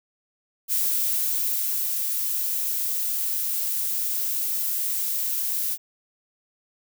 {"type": "noise with ADSR envelope", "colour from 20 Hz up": "violet", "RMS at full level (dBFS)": -23, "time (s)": [0.68, 5.78], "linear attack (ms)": 44, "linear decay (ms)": 1200, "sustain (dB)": -3, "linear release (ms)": 54, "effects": []}